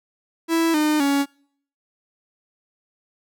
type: tone with pitch steps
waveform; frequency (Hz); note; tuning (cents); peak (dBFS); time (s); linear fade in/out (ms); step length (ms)
45% pulse; 329.6 / 304 / 280.4; E4 / D#4 / C#4; 0 / -40 / +20; -17; 0.48-1.26; 50; 260
effects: noise-tail reverb RT60 0.6 s tail -26 dB re dry